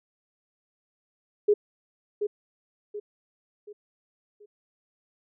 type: tone with echo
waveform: sine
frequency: 415.3 Hz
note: G#4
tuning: in tune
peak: -16 dBFS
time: 1.48-1.54 s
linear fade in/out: 10 ms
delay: 730 ms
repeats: 4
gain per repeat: -8 dB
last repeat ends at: 4.46 s
effects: none